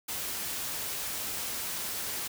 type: noise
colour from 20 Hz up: white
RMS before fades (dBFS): -35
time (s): 0.08-2.28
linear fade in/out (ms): 10
effects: none

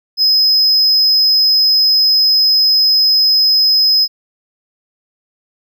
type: tone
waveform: triangle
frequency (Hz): 5080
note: D#8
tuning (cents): +35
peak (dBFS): -7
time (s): 0.17-4.08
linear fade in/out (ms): 50
effects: none

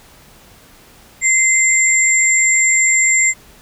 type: tone pair together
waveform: sine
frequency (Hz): 2071 / 7376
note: C7 / A#8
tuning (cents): -18 / -19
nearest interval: octave + minor seventh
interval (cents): 2199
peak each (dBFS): -13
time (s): 1.21-3.34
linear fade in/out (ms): 50
effects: pink hiss -45 dBFS RMS until 3.61 s

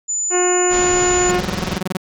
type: tone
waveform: sine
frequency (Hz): 7000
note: A8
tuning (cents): -10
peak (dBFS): -18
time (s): 0.08-1.32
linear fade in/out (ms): 20
type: harmonic tone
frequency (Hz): 359.6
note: F#4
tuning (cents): -49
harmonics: 1 / 2 / 3 / 4 / 5 / 6 / 7 / 8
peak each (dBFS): -16 / -22 / -26 / -28 / -30 / -32 / -33 / -34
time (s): 0.3-1.42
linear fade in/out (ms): 50
type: low-pass noise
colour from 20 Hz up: pink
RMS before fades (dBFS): -26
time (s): 0.69-1.81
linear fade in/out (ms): 50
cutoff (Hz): 6600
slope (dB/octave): 48
type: tone bursts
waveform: sawtooth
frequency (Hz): 185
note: F#3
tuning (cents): 0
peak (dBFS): -14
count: 15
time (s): 1.29-1.971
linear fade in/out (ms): 5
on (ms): 23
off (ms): 24
effects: none

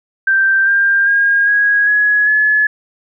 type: tone with pitch steps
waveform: sine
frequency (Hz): 1568 / 1595.4 / 1623.3 / 1651.7 / 1680.5 / 1709.9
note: G6 / G6 / G#6 / G#6 / G#6 / A6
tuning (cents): 0 / +30 / -40 / -10 / +20 / -50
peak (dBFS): -9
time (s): 0.27-2.67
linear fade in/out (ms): 5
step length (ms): 400
effects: none

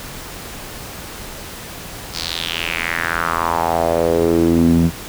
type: tone with band-pass filter sweep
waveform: sawtooth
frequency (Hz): 83.6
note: E2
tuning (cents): +25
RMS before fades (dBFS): -17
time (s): 2.12-4.91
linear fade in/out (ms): 50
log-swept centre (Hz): 5000 to 190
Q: 3.8
effects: pink hiss -32 dBFS RMS until 5.08 s

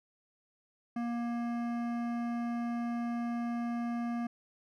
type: tone with hard clipping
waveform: sine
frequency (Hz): 236.5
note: A#3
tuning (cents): +25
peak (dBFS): -34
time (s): 0.96-4.27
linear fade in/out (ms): 5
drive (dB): 14
effects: none

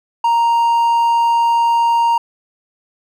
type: tone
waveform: triangle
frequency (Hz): 932.3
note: A#5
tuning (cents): 0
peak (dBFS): -9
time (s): 0.24-2.18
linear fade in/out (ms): 5
effects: none

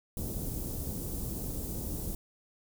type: band-stop noise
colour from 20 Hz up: pink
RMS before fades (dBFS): -36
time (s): 0.17-2.15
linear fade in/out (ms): 2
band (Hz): 350 to 11000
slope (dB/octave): 12
effects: none

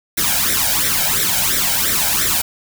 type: noise with flanger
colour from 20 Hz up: white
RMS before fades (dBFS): -17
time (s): 0.17-2.42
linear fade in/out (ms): 10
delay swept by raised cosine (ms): 0.52 to 1.32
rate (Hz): 2.9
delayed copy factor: +0.75
effects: none

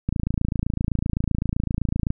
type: click train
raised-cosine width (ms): 5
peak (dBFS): -10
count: 57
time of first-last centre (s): 0.09-2.104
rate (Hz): 27.8
effects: none

